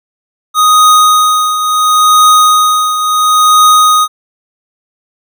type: tone with tremolo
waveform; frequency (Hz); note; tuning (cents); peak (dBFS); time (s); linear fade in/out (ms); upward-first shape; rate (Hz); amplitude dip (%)
square; 1246; D#6; +2; -3; 0.54-4.08; 50; triangle; 0.72; 65
effects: none